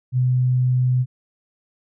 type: tone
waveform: sine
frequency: 126.5 Hz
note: B2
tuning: 42 cents sharp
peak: -15 dBFS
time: 0.12-1.06 s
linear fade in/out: 50 ms
effects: none